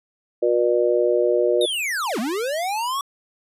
harmonic tone, 120.4 Hz, B2, 44 cents flat, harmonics 3 / 4 / 5, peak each -20 / -20 / -21 dBFS, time 0.42-1.66 s, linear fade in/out 10 ms
square linear two-way sweep, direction down then up, 3782 to 202.1 to 1143 Hz, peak -23 dBFS, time 1.61-3.01 s, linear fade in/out 2 ms, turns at 2.19 s
effects resampled to 32000 Hz

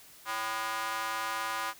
square tone with high-pass filter, 111.2 Hz, A2, 19 cents sharp, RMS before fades -34 dBFS, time 0.25-1.74 s, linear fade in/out 50 ms, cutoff 1100 Hz, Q 2.4, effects white hiss -54 dBFS RMS until 1.79 s

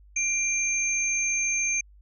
sine tone pair together, 2370 / 6327 Hz, D7 / G8, +15 / +15 cents, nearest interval octave + perfect fourth, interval 1700 cents, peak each -26 dBFS, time 0.16-1.81 s, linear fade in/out 5 ms, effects added 50 Hz sine -50 dBFS peak until 2.01 s

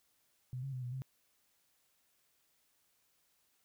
sine tone with pitch steps, 126.7 / 136.2 / 127.6 / 123.1 / 131.6 Hz, B2 / C#3 / C3 / B2 / C3, +45 / -30 / -43 / -5 / +10 cents, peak -38 dBFS, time 0.53-1.02 s, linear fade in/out 0 ms, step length 98 ms, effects white hiss -75 dBFS RMS until 3.64 s

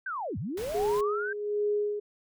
sine linear two-way sweep, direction down then up, 1600 to 80.6 to 1600 Hz, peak -31 dBFS, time 0.06-1.33 s, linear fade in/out 5 ms, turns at 0.38 s
pink noise, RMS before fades -42 dBFS, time 0.57-1.01 s, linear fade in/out 5 ms
sine tone with tremolo, 415.3 Hz, G#4, in tune, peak -24 dBFS, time 0.74-2 s, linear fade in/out 10 ms, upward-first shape sine, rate 1.3 Hz, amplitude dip 65%
effects none

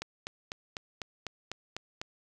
click train, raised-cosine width 0.2 ms, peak -19 dBFS, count 9, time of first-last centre 0.02-2.015 s, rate 4.01 Hz, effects none

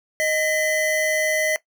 square tone pair together, 622.3 / 2014 Hz, D#5 / B6, 0 / +33 cents, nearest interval octave + minor sixth, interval 2033 cents, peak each -23 dBFS, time 0.2-1.56 s, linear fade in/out 0 ms, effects noise-tail reverb RT60 0.1 s tail -17 dB re dry

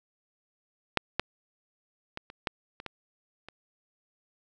clicks, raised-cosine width 0.3 ms, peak -6 / -9 / -20 / -28 / -12 / -25 / -20 / -27 dBFS, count 8, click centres 0.973 / 1.196 / 2.174 / 2.301 / 2.472 / 2.801 / 2.863 / 3.486 s, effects none

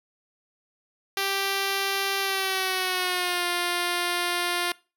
5% pulse tone with pitch glide, 392 to 351.3 Hz, G4 to F4, 0 to +10 cents, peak -13 dBFS, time 1.17-4.72 s, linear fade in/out 2 ms, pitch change -190 cents, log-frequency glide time 2.2-3.46 s, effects noise-tail reverb RT60 0.3 s tail -22 dB re dry

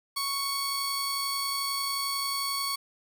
sawtooth tone pair together, 1108.7 / 4466 Hz, C#6 / C#8, 0 / +12 cents, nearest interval 2 octaves, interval 2412 cents, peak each -28 dBFS, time 0.16-2.76 s, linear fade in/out 10 ms, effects none

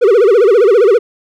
triangle tone with vibrato, 432.5 Hz, A4, 30 cents flat, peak -3 dBFS, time 0.01-0.99 s, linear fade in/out 20 ms, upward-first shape sine, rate 15 Hz, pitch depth 240 cents each way, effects none

